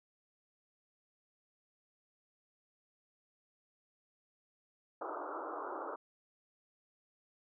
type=band-pass noise; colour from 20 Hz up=white; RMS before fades=-42 dBFS; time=5.01-5.96 s; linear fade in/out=5 ms; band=290 to 1400 Hz; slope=96 dB/octave; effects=none